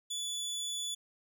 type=tone; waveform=25% pulse; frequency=3449 Hz; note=A7; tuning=35 cents flat; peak=-31 dBFS; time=0.1-0.95 s; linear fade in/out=10 ms; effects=none